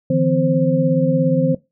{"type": "tone cluster", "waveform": "sine", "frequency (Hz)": [151.8, 168.9, 256.4, 525], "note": ["D#3", "E3", "C4", "C5"], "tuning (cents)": [-42, 42, -35, 6], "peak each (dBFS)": -19, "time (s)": [0.1, 1.55], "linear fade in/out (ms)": 5, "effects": ["noise-tail reverb RT60 0.2 s tail -19 dB re dry"]}